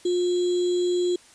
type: tone with sample-and-hold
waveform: sine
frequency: 356.1 Hz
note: F4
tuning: 34 cents sharp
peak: -20 dBFS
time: 0.05-1.16 s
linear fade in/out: 5 ms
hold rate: 3675 Hz
effects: white hiss -52 dBFS RMS until 1.34 s + resampled to 22050 Hz